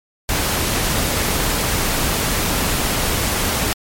pink noise, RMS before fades -19 dBFS, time 0.29-3.73 s, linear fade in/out 0 ms, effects MP3 64 kbps

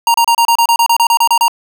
square tone bursts, 932.3 Hz, A#5, in tune, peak -8 dBFS, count 14, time 0.07-1.481 s, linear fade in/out 2 ms, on 72 ms, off 31 ms, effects none

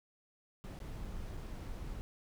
brown noise with dropouts, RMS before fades -43 dBFS, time 0.64-2.01 s, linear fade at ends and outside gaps 0 ms, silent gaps 0.789-0.802 / 1.05-1.055 / 1.369-1.373 s, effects none

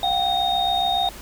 sine tone cluster, 713 / 780 / 3709 Hz, F5 / G5 / A#7, +36 / -9 / -9 cents, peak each -23 dBFS, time 0.03-1.09 s, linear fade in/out 2 ms, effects added 50 Hz sine -42 dBFS peak until 1.21 s + pink hiss -40 dBFS RMS until 1.21 s

